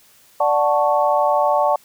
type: chord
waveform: sine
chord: D major seventh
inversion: none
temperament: equal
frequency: 587.3 / 740 / 880 / 1108.7 Hz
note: D5 / F#5 / A5 / C#6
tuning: 0 / 0 / 0 / 0 cents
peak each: -18 / -20 / -19 / -22 dBFS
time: 0.4-1.76 s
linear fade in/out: 5 ms
effects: white hiss -52 dBFS RMS until 1.84 s